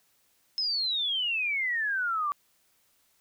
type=exponential sweep; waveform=sine; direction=down; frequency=5220 to 1137 Hz; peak=-26 dBFS; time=0.58-2.32 s; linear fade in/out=0 ms; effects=white hiss -68 dBFS RMS until 3.2 s